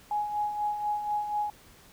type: tone with tremolo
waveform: sine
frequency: 835 Hz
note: G#5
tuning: 9 cents sharp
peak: -25 dBFS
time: 0.11-1.5 s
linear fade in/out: 2 ms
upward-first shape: sine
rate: 4.1 Hz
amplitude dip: 55%
effects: pink hiss -55 dBFS RMS until 1.92 s